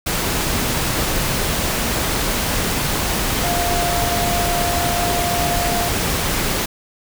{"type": "tone in noise", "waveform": "sine", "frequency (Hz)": 698.5, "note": "F5", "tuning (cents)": 0, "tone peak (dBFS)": -21, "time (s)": [3.43, 5.89], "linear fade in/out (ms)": 10, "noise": "pink", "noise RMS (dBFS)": -20, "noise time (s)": [0.06, 6.66], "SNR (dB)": -4, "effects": []}